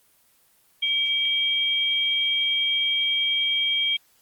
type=tone pair together; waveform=sine; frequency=2300 / 3220 Hz; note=D7 / G7; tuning=-37 / +46 cents; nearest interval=tritone; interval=583 cents; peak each=-27 / -21 dBFS; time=0.82-3.97 s; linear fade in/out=10 ms; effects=white hiss -61 dBFS RMS until 4.21 s + Opus 24 kbps